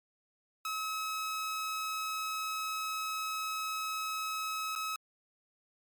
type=tone with dropouts; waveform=sawtooth; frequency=1284 Hz; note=E6; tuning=46 cents flat; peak=-30 dBFS; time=0.65-4.96 s; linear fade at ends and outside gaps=2 ms; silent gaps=4.753-4.759 s; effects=MP3 96 kbps